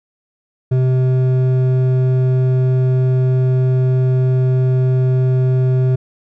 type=tone with hard clipping; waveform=sine; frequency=128.8 Hz; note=C3; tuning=27 cents flat; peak=-13 dBFS; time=0.71-5.96 s; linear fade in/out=10 ms; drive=8 dB; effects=none